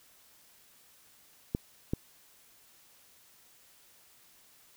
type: clicks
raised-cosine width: 3 ms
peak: -16 dBFS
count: 2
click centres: 1.549 / 1.935 s
effects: white hiss -61 dBFS RMS until 4.76 s